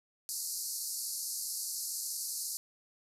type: band-pass noise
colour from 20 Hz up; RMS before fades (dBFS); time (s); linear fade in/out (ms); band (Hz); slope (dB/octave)
white; -38; 0.29-2.57; 0; 4300 to 13000; 96
effects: none